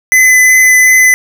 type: tone with vibrato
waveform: square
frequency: 2021 Hz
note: B6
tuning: 39 cents sharp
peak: -4 dBFS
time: 0.12-1.14 s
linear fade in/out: 0 ms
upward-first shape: triangle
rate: 2.7 Hz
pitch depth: 11 cents each way
effects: none